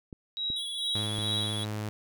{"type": "clicks", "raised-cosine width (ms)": 3, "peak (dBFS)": -28, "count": 3, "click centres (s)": [0.128, 0.502, 1.186]}
{"type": "tone with tremolo", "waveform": "sine", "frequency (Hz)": 3852, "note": "B7", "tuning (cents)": -44, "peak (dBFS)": -28, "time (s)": [0.37, 1.65], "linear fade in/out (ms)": 0, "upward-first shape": "sine", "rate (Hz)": 2.3, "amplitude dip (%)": 90}
{"type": "tone with vibrato", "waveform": "square", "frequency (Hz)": 3374, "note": "G#7", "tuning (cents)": 27, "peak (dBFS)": -34, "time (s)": [0.56, 1.64], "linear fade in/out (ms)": 5, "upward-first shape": "square", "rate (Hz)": 16, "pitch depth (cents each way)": 22}
{"type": "tone", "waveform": "sawtooth", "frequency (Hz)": 106.3, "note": "G#2", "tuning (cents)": 41, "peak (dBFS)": -28, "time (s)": [0.95, 1.89], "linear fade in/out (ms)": 0}
{"effects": []}